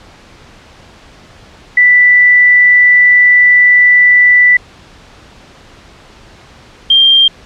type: tone pair in turn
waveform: sine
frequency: 1975.5 / 3184 Hz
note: B6 / G7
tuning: 0 / +26 cents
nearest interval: minor sixth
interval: 826 cents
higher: second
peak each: -3 dBFS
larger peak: neither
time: 1.77-4.57 / 6.9-7.28 s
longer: first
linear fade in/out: 5 ms
effects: pink hiss -39 dBFS RMS until 7.45 s + low-pass 5000 Hz 12 dB/octave